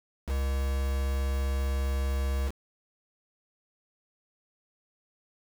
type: tone with quantisation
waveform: triangle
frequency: 67.6 Hz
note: C#2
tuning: 43 cents flat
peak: -24 dBFS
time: 0.26-2.52 s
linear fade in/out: 50 ms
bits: 6
effects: none